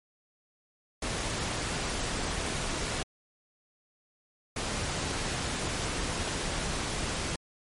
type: noise bursts at uneven times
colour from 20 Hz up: pink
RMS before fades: -32 dBFS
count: 2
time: 1.02-3.03 / 4.56-7.36 s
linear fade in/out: 5 ms
effects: low-pass 10000 Hz 12 dB/octave + MP3 48 kbps